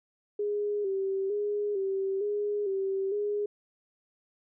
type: tone with vibrato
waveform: sine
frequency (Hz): 400.1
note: G4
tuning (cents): +35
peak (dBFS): -27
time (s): 0.39-3.46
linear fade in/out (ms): 5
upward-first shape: square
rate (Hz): 1.1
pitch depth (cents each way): 56
effects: none